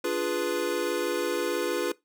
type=chord; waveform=square; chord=D diminished seventh; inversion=none; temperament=equal; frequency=293.7 / 349.2 / 415.3 / 493.9 Hz; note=D4 / F4 / Ab4 / Cb5; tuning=0 / 0 / 0 / 0 cents; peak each=-36 / -31 / -33 / -31 dBFS; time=0.04-1.92 s; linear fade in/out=5 ms; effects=noise-tail reverb RT60 0.2 s tail -21 dB re dry